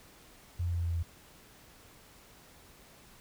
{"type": "tone with pitch steps", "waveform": "sine", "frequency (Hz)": [87.31, 86.71, 86.11, 85.51, 84.92, 84.34, 83.75], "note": ["F2", "F2", "F2", "F2", "F2", "E2", "E2"], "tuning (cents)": [0, -12, -24, -36, -48, 40, 28], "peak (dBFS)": -29, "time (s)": [0.59, 1.031], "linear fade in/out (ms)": 10, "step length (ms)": 63, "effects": ["pink hiss -57 dBFS RMS until 3.2 s"]}